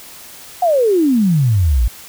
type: exponential sweep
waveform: sine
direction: down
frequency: 745 to 51.91 Hz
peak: -10 dBFS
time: 0.62-1.88 s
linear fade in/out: 5 ms
effects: white hiss -37 dBFS RMS until 2.08 s